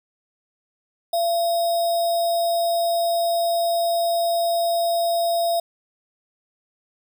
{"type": "tone with sample-and-hold", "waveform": "sine", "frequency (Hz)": 680, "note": "F5", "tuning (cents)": -46, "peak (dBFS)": -18, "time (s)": [1.13, 5.6], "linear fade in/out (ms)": 5, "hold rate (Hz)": 4410, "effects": []}